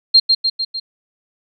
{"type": "tone with echo", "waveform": "sine", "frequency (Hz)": 4196, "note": "C8", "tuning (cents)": 4, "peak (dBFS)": -5, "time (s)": [0.14, 0.2], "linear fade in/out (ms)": 10, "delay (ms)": 150, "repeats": 4, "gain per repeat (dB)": -4, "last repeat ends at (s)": 0.8, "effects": []}